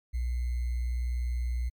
sine tone with sample-and-hold, 60.7 Hz, B1, 29 cents flat, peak -27 dBFS, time 0.13-1.7 s, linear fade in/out 20 ms, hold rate 2100 Hz, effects MP3 96 kbps

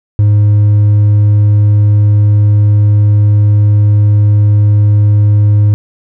sine tone with hard clipping, 103.83 Hz, G#2, in tune, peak -5 dBFS, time 0.19-5.74 s, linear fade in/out 0 ms, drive 2 dB, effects none

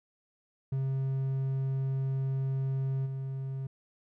triangle tone with level steps, 134.1 Hz, C3, 43 cents sharp, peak -26 / -31 dBFS, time 0.72-3.67 s, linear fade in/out 5 ms, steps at 3.05 s, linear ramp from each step 20 ms, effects none

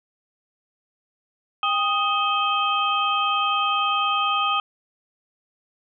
sine tone cluster, 800 / 1244 / 2569 / 3145 Hz, G5 / D#6 / E7 / G7, +35 / -1 / -45 / +5 cents, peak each -28 / -21 / -28 / -27 dBFS, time 1.63-4.6 s, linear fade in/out 2 ms, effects none

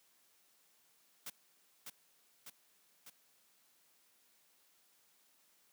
white noise with echo, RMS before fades -45 dBFS, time 1.26-1.3 s, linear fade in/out 5 ms, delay 600 ms, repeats 3, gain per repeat -3 dB, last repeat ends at 3.1 s, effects white hiss -71 dBFS RMS until 5.72 s + high-pass 150 Hz 12 dB/octave

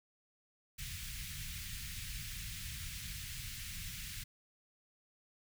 pink band-stop noise, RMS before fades -44 dBFS, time 0.78-4.24 s, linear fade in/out 10 ms, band 150 to 1900 Hz, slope 24 dB/octave, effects none

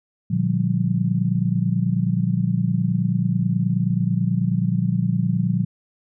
sine chord, G minor seventh, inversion first, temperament just, 117.6 / 147 / 176.4 / 196 Hz, Bb2 / D3 / F3 / G3, +16 / +2 / +18 / 0 cents, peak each -23 / -25 / -21 / -26 dBFS, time 0.3-5.65 s, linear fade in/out 10 ms, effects none

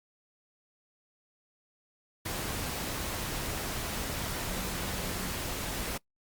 sine tone in noise, 185 Hz, F#3, in tune, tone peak -41 dBFS, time 4.5-5.33 s, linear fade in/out 10 ms, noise pink, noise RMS -35 dBFS, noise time 2.25-5.98 s, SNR -9 dB, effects noise-tail reverb RT60 0.1 s tail -24 dB re dry + Opus 48 kbps

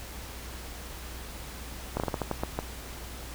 slowing click train, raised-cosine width 1 ms, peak -14 dBFS, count 9, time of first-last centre 1.97-2.589 s, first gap 29 ms, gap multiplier 1.27, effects added 60 Hz sine -42 dBFS peak until 3.34 s + pink hiss -43 dBFS RMS until 3.34 s

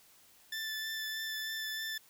20% pulse tone with vibrato, 1760 Hz, A6, in tune, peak -31 dBFS, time 0.52-1.98 s, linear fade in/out 5 ms, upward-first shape triangle, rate 3.2 Hz, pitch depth 15 cents each way, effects white hiss -62 dBFS RMS until 2.09 s

